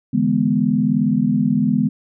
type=chord; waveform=sine; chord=E dominant seventh; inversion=third; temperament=equal; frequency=146.83 / 164.81 / 207.7 / 246.9 Hz; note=D3 / E3 / G#3 / B3; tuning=0 / 0 / 0 / 0 cents; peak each=-23 / -23 / -18 / -18 dBFS; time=0.13-1.89 s; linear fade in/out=10 ms; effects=none